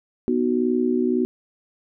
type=chord; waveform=sine; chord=B major; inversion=none; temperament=just; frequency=246.9 / 308.7 / 370.4 Hz; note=B3 / D#4 / F#4; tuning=0 / -14 / +2 cents; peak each=-21 / -26 / -22 dBFS; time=0.28-1.25 s; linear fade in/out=0 ms; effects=none